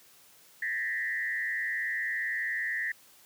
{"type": "tone with frequency modulation", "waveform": "sine", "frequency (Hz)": 1864.7, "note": "A#6", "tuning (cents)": 0, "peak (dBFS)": -29, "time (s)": [0.62, 2.92], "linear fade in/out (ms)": 5, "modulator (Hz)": 110, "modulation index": 1.2, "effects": ["white hiss -58 dBFS RMS until 3.25 s", "high-pass 80 Hz 12 dB/octave"]}